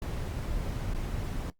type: noise with dropouts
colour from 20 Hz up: brown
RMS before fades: -33 dBFS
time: 0.02-1.5 s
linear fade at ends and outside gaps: 1 ms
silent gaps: 0.936-0.947 s
effects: noise-tail reverb RT60 0.1 s tail -19 dB re dry + Opus 48 kbps